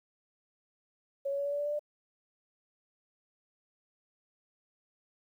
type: tone with pitch steps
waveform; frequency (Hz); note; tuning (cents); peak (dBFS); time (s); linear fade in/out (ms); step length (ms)
sine; 554.4 / 559.9 / 565.4 / 571 / 576.6 / 582.3 / 588 / 593.8; C#5 / C#5 / C#5 / D5 / D5 / D5 / D5 / D5; 0 / +17 / +34 / -49 / -32 / -15 / +2 / +19; -30; 1.25-1.794; 10; 68
effects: 11-bit